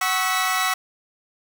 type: tone cluster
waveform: sawtooth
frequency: 747 / 1106 / 1302 / 1951 Hz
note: F#5 / C#6 / E6 / B6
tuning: +16 / -4 / -22 / -22 cents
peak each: -22 dBFS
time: 0.01-0.74 s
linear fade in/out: 5 ms
effects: none